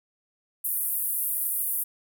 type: band-pass noise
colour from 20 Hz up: white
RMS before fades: -28 dBFS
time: 0.64-1.84 s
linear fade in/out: 10 ms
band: 10000 to 16000 Hz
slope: 48 dB/octave
effects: none